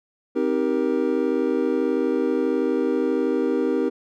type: chord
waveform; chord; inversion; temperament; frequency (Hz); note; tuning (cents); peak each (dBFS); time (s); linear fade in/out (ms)
triangle; C minor seventh; none; just; 261.6 / 314 / 392.4 / 470.9; C4 / Eb4 / G4 / Bb4; 0 / +16 / +2 / +18; -23; 0.35-3.9; 20
effects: none